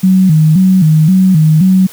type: tone with vibrato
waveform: sine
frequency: 171.1 Hz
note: F3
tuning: 35 cents flat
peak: -4 dBFS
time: 0.03-1.87 s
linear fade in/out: 10 ms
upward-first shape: square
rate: 1.9 Hz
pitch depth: 160 cents each way
effects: white hiss -34 dBFS RMS until 1.92 s